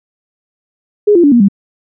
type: tone with pitch steps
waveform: sine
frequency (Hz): 415.3 / 345.2 / 287 / 238.5 / 198.27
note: G#4 / F4 / D4 / A#3 / G3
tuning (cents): 0 / -20 / -40 / +40 / +20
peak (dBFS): -4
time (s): 1.07-1.485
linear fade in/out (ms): 10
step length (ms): 83
effects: none